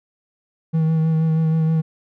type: tone with vibrato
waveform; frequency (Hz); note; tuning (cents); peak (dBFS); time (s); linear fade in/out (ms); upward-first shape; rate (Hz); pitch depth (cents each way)
triangle; 160.1; D#3; +50; -13; 0.73-1.82; 20; sine; 6.3; 20
effects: none